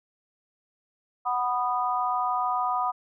sine chord, B major, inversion second, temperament just, 740.8 / 987.8 / 1234.7 Hz, F#5 / B5 / D#6, +2 / 0 / -14 cents, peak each -28 dBFS, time 1.25-2.92 s, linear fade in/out 20 ms, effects none

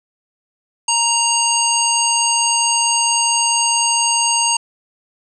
harmonic tone, 932.3 Hz, A#5, in tune, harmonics 1 / 3 / 5 / 7 / 9, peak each -19 / -20 / -23 / -20 / -19 dBFS, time 0.88-4.57 s, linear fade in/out 5 ms, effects none

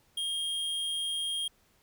square tone, 3232 Hz, G#7, 48 cents flat, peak -31 dBFS, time 0.17-1.48 s, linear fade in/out 5 ms, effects pink hiss -67 dBFS RMS until 1.82 s

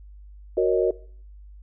sine chord, D# minor seventh, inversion first, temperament equal, 370 / 466.2 / 554.4 / 622.3 Hz, F#4 / A#4 / C#5 / D#5, 0 / 0 / 0 / 0 cents, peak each -21 / -22 / -27 / -26 dBFS, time 0.57-0.91 s, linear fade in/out 5 ms, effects noise-tail reverb RT60 0.5 s tail -20 dB re dry + added 50 Hz sine -42 dBFS peak until 1.62 s

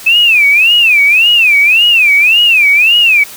sine tone with vibrato, 2551 Hz, D#7, 43 cents sharp, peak -4 dBFS, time 0.06-3.24 s, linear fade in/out 10 ms, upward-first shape sine, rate 1.8 Hz, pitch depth 220 cents each way, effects white hiss -30 dBFS RMS until 3.36 s

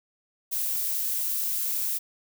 violet noise, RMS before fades -28 dBFS, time 0.51-1.99 s, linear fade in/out 20 ms, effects none

